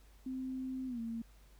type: tone with pitch glide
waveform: sine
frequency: 260 to 229 Hz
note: C4 to A#3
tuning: -11 to -31 cents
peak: -37 dBFS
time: 0.26-1.22 s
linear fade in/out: 5 ms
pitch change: -220 cents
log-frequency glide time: 0.87-1 s
effects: added 50 Hz sine -58 dBFS peak until 1.59 s + pink hiss -67 dBFS RMS until 1.59 s